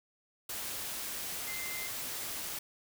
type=tone in noise; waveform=sine; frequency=2079 Hz; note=C7; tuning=12 cents flat; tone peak=-41 dBFS; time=1.47-1.88 s; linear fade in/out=5 ms; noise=white; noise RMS=-39 dBFS; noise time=0.49-2.59 s; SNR=-5 dB; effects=none

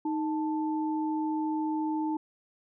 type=tone pair together; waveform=sine; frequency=311.4 / 880 Hz; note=D#4 / A5; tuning=+2 / 0 cents; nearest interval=octave + tritone; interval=1798 cents; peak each=-28 / -34 dBFS; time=0.05-2.17 s; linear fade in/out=5 ms; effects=none

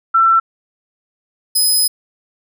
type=tone pair in turn; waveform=sine / 15% pulse; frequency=1342 / 5042 Hz; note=E6 / D#8; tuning=+31 / +22 cents; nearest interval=octave + major seventh; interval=2291 cents; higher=second; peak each=-8 / -6 dBFS; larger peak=second; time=0.14-0.4 / 1.55-1.88 s; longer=second; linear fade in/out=10 ms; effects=none

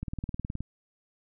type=click train; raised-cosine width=5 ms; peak=-21 dBFS; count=12; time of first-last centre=0.03-0.606 s; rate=19.1 Hz; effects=none

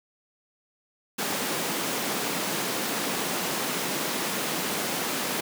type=high-pass noise; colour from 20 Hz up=pink; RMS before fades=-29 dBFS; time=1.18-5.41 s; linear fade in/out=10 ms; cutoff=180 Hz; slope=24 dB/octave; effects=none

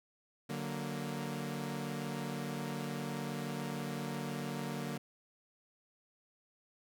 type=chord; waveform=sawtooth; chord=D augmented; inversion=none; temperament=equal with one note detuned; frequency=146.83 / 186.07 / 233.1 Hz; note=D3 / F#3 / A#3; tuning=0 / +10 / 0 cents; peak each=-37 / -39 / -37 dBFS; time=0.49-4.98 s; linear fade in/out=10 ms; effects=none

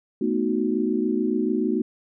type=chord; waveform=sine; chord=B dominant seventh; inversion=third; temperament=equal; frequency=220 / 246.9 / 311.1 / 370 Hz; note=A3 / B3 / D#4 / F#4; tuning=0 / 0 / 0 / 0 cents; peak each=-26 dBFS; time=0.21-1.82 s; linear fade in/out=5 ms; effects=none

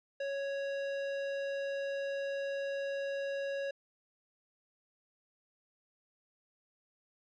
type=tone with hard clipping; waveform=sine; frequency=554.4 Hz; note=C#5; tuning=in tune; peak=-36 dBFS; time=0.2-3.71 s; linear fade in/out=5 ms; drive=18 dB; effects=low-pass 4000 Hz 12 dB/octave

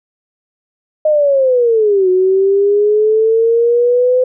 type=linear two-way sweep; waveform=sine; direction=down then up; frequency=622.3 to 365.5 to 510 Hz; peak=-8 dBFS; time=1.05-4.24 s; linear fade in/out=5 ms; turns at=2.09 s; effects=none

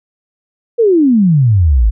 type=exponential sweep; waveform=sine; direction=down; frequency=488.2 to 49 Hz; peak=-6 dBFS; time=0.78-1.91 s; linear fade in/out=20 ms; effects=none

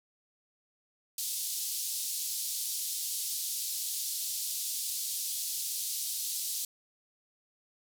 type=band-pass noise; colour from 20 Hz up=white; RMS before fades=-35 dBFS; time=1.18-6.65 s; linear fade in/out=2 ms; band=3800 to 14000 Hz; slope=24 dB/octave; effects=none

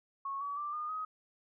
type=tone with pitch steps; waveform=sine; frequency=1100 / 1138.1 / 1177.6 / 1218.4 / 1260.7 Hz; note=C#6 / C#6 / D6 / D#6 / D#6; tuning=-14 / +45 / +4 / -37 / +22 cents; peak=-35 dBFS; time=0.25-1.05 s; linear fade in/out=5 ms; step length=160 ms; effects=none

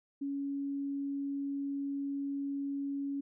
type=tone; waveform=sine; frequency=279.4 Hz; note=C#4; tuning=14 cents sharp; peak=-33 dBFS; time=0.21-3.21 s; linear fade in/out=10 ms; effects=none

